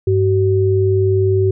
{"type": "tone pair together", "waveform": "sine", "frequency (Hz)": [100, 380], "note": ["G2", "F#4"], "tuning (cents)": [35, 46], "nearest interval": "octave + major seventh", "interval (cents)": 2311, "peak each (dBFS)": -14, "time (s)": [0.07, 1.51], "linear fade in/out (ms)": 5, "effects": []}